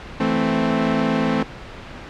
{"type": "chord", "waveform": "sawtooth", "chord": "A minor", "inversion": "second", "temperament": "equal", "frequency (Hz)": [164.81, 220, 261.6], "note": ["E3", "A3", "C4"], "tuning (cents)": [0, 0, 0], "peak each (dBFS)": [-21, -17, -17], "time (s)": [0.2, 1.43], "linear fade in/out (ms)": 5, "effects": ["pink hiss -36 dBFS RMS until 2.09 s", "low-pass 3000 Hz 12 dB/octave"]}